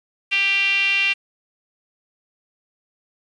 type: tone with band-pass filter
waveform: 5% pulse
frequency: 394.1 Hz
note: G4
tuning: 9 cents sharp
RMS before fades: -19 dBFS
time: 0.31-1.14 s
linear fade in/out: 20 ms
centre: 2600 Hz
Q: 9.9
effects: resampled to 22050 Hz + 8-bit